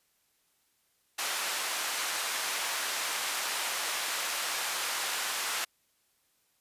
pink band-pass noise, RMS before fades -33 dBFS, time 1.18-5.65 s, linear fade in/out 10 ms, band 990 to 13000 Hz, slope 12 dB/octave, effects white hiss -72 dBFS RMS until 6.6 s + resampled to 32000 Hz

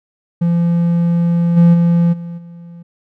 triangle tone with level steps, 170.8 Hz, F3, 38 cents flat, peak -9 / -3 / -7 / -22 / -30 dBFS, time 0.41-2.83 s, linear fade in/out 10 ms, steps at 1.56 / 1.73 / 2.12 / 2.37 s, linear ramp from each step 20 ms, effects none

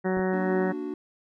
harmonic tone, 186.6 Hz, F#3, 15 cents sharp, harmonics 1 / 2 / 3 / 4 / 5 / 6 / 7 / 8 / 9 / 10, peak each -27 / -27 / -33 / -35 / -39 / -44 / -45 / -40 / -43 / -38 dBFS, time 0.04-0.73 s, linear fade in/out 20 ms
clicks, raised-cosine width 2 ms, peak -24 dBFS, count 2, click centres 0.172 / 0.193 s
triangle chord, Bb augmented, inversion none, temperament equal, 233.1 / 293.7 / 370 Hz, Bb3 / D4 / F#4, 0 / 0 / 0 cents, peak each -37 / -31 / -32 dBFS, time 0.33-0.94 s, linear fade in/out 2 ms
effects none

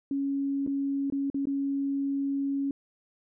sine tone with dropouts, 277.2 Hz, C#4, in tune, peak -26 dBFS, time 0.11-2.71 s, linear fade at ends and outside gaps 2 ms, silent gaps 0.665-0.674 / 1.101-1.123 / 1.301-1.344 / 1.455-1.47 s, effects none

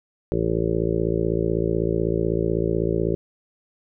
harmonic tone, 56 Hz, A1, 31 cents sharp, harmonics 1 / 2 / 3 / 4 / 5 / 6 / 7 / 8 / 9 / 10, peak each -30 / -29 / -27 / -34 / -37 / -27 / -25 / -28 / -35 / -33 dBFS, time 0.32-3.15 s, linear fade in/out 0 ms, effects none

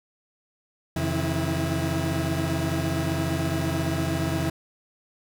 30% pulse tone cluster, 87.1 / 134.4 / 159.4 / 327.6 Hz, F2 / C3 / D#3 / E4, -4 / +47 / +42 / -11 cents, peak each -27 dBFS, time 0.96-4.5 s, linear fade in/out 5 ms, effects none

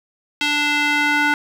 square tone with band-pass filter sweep, 293.7 Hz, D4, in tune, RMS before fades -18 dBFS, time 0.41-1.34 s, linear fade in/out 2 ms, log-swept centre 3000 to 1600 Hz, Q 1.8, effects 7-bit

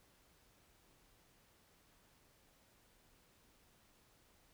silence, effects pink hiss -70 dBFS RMS until 4.53 s

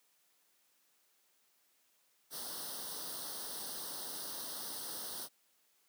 white noise with comb filter, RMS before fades -43 dBFS, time 2.3-5.29 s, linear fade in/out 50 ms, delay 0.21 ms, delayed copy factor +0.9, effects white hiss -73 dBFS RMS until 5.88 s + high-pass 200 Hz 12 dB/octave

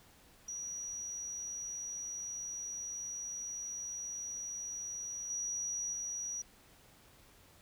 sine tone with level steps, 5800 Hz, F#8, 35 cents flat, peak -39 / -35 / -37 dBFS, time 0.48-6.42 s, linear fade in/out 5 ms, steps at 5.3 / 5.93 s, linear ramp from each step 2 ms, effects pink hiss -62 dBFS RMS until 7.61 s

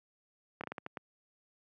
slowing click train, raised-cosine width 0.5 ms, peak -24 dBFS, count 7, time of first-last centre 0.61-0.972 s, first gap 27 ms, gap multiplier 1.32, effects high-pass 150 Hz 12 dB/octave

